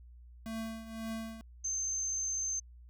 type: tone with tremolo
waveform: square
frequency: 223.8 Hz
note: A3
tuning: 30 cents sharp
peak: -36 dBFS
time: 0.46-1.41 s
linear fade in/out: 0 ms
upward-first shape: triangle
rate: 1.9 Hz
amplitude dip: 75%
type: tone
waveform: sine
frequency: 6272 Hz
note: G8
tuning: in tune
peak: -32 dBFS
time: 1.64-2.6 s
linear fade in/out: 10 ms
effects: added 60 Hz sine -51 dBFS peak until 2.89 s